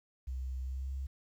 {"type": "tone with pitch glide", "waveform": "sine", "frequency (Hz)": [64.5, 67.12], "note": ["C2", "C2"], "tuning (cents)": [-24, 45], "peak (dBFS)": -35, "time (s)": [0.27, 1.07], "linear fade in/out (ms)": 10, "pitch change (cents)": 69, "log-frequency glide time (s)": [0.62, 0.93], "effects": ["11-bit"]}